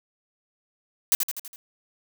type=noise with echo; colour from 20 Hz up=blue; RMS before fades=-19 dBFS; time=1.12-1.15 s; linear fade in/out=0 ms; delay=82 ms; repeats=5; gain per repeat=-5 dB; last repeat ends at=1.56 s; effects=none